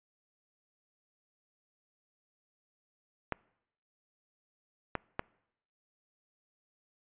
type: clicks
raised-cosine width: 0.5 ms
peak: -16 dBFS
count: 3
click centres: 3.323 / 4.953 / 5.194 s
effects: noise-tail reverb RT60 0.8 s tail -25 dB re dry + resampled to 8000 Hz